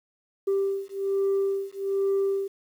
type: beating tone pair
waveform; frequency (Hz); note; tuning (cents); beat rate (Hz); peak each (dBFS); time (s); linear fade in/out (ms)
sine; 392 / 393.2; G4 / G4; 0 / +5; 1.2; -25 / -25; 0.47-2.48; 10
effects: tanh soft clip ceiling -19 dBFS + 9-bit